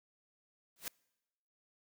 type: noise with exponential growth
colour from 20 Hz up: white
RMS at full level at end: -36 dBFS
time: 0.76-0.88 s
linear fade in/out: 2 ms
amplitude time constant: 25 ms
effects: noise-tail reverb RT60 1.0 s tail -26 dB re dry